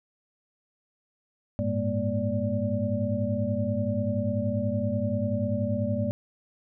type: tone cluster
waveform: sine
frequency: 100.6 / 111 / 205.3 / 239.1 / 582 Hz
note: G2 / A2 / G#3 / A#3 / D5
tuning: +45 / +16 / -20 / +44 / -16 cents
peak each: -31 dBFS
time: 1.59-6.11 s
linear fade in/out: 0 ms
effects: none